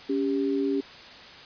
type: tone pair together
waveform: sine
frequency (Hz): 280 / 395.5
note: C#4 / G4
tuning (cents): +18 / +15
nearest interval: tritone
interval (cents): 597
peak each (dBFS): -25 / -27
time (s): 0.09-0.81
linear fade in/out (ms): 10
effects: white hiss -45 dBFS RMS until 1.45 s + resampled to 11025 Hz